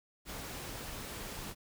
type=noise; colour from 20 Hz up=pink; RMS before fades=-43 dBFS; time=0.25-1.55 s; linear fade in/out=50 ms; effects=none